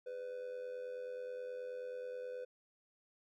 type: tone with amplitude modulation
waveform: triangle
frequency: 499.9 Hz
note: B4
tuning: 21 cents sharp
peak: -37 dBFS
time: 0.06-2.45 s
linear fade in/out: 10 ms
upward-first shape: sine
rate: 89.4 Hz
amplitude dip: 60%
effects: none